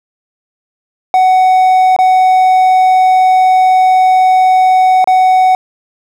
triangle tone with dropouts, 746 Hz, F#5, 14 cents sharp, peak -3 dBFS, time 1.14-5.55 s, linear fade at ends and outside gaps 1 ms, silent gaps 1.964-1.988 / 5.043-5.074 s, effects none

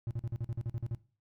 triangle tone bursts, 116.54 Hz, A#2, in tune, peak -30 dBFS, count 11, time 0.07-0.948 s, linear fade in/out 0 ms, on 38 ms, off 46 ms, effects noise-tail reverb RT60 0.4 s tail -19 dB re dry

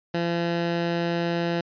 15% pulse tone, 170.5 Hz, F3, 41 cents flat, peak -17 dBFS, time 0.14-1.61 s, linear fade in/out 5 ms, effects resampled to 11025 Hz

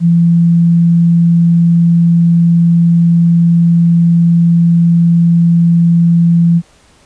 sine tone, 169.4 Hz, E3, 48 cents sharp, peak -5 dBFS, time 0-6.62 s, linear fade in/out 50 ms, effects pink hiss -47 dBFS RMS until 7.05 s + resampled to 22050 Hz

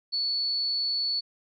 sine tone, 4435 Hz, C#8, in tune, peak -25 dBFS, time 0.12-1.21 s, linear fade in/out 20 ms, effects none

